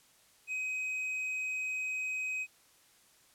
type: tone with tanh clipping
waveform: sine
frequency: 2524 Hz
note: D#7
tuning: 24 cents sharp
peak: -34 dBFS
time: 0.47-2.47 s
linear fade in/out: 50 ms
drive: 5 dB
effects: white hiss -64 dBFS RMS until 3.34 s + low-pass 12000 Hz 12 dB/octave